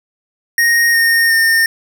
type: tone with pitch steps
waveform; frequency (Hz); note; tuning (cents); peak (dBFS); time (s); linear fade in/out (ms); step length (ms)
square; 1864 / 1841.5 / 1819.3; A#6 / A#6 / A#6; -1 / -22 / -43; -10; 0.58-1.66; 2; 360
effects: none